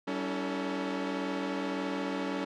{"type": "tone cluster", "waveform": "sawtooth", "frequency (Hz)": [192.2, 281.2, 323, 444.8], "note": ["G3", "C#4", "E4", "A4"], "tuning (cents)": [-34, 25, -35, 19], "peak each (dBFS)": [-34, -30, -36, -35], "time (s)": [0.07, 2.45], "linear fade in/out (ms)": 10, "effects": ["low-pass 4000 Hz 12 dB/octave"]}